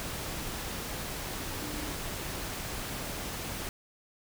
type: tone in noise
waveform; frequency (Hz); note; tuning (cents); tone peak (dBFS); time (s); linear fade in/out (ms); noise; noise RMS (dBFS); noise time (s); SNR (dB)
sine; 298; D4; +25; -41; 1.62-1.93; 0; pink; -37; 0-3.69; -7
effects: none